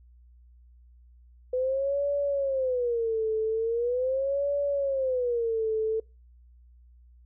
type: tone with vibrato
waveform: sine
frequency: 500 Hz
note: B4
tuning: 21 cents sharp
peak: -24 dBFS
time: 1.53-6 s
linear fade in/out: 5 ms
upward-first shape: sine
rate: 0.41 Hz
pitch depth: 230 cents each way
effects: noise-tail reverb RT60 0.3 s tail -26 dB re dry + added 60 Hz sine -52 dBFS peak until 7.25 s

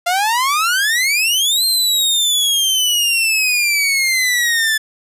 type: exponential two-way sweep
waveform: sawtooth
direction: up then down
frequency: 684 to 4194 to 1734 Hz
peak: -10 dBFS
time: 0.06-4.78 s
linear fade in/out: 10 ms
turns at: 1.65 s
effects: resampled to 32000 Hz + 8-bit

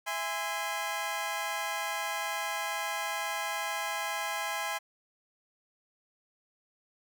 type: chord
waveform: 20% pulse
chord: E augmented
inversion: none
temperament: just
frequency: 659.3 / 824.1 / 1030.1 Hz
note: E5 / G#5 / B#5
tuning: 0 / -14 / -27 cents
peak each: -34 / -30 / -31 dBFS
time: 0.06-4.79 s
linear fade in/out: 20 ms
effects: none

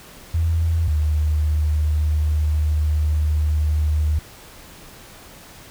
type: tone pair in turn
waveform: sine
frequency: 82.3 / 76.21 Hz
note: E2 / D#2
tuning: -2 / -35 cents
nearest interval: minor second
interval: 133 cents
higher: first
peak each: -16 dBFS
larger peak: neither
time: 0.34-0.88 / 0.88-4.19 s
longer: second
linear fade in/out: 5 ms
effects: pink hiss -43 dBFS RMS until 5.7 s

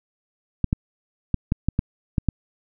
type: clicks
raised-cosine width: 5 ms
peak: -7 dBFS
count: 8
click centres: 0.643 / 0.729 / 1.343 / 1.521 / 1.686 / 1.791 / 2.182 / 2.287 s
effects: none

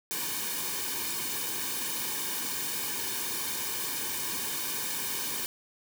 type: noise with comb filter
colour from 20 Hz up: white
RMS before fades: -33 dBFS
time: 0.11-5.46 s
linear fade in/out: 0 ms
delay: 1.5 ms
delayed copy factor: -0.8
effects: none

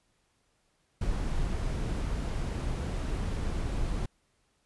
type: noise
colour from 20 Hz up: brown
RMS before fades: -31 dBFS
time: 1.01-4.06 s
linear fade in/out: 5 ms
effects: pink hiss -72 dBFS RMS until 4.65 s + resampled to 24000 Hz

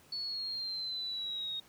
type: exponential sweep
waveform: sine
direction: down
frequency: 4435 to 3730 Hz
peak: -35 dBFS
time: 0.12-1.6 s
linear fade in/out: 5 ms
effects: pink hiss -61 dBFS RMS until 1.68 s + high-pass 80 Hz 12 dB/octave

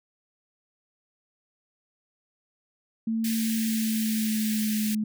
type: tone with pitch glide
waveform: sine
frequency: 224.4 to 214.4 Hz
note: A3 to A3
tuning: +34 to -45 cents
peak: -24 dBFS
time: 3.07-5.04 s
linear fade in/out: 5 ms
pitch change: -79 cents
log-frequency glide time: 3.4-4.76 s
type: high-pass noise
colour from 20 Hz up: white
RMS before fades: -34 dBFS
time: 3.24-4.95 s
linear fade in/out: 5 ms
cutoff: 1600 Hz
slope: 96 dB/octave
effects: none

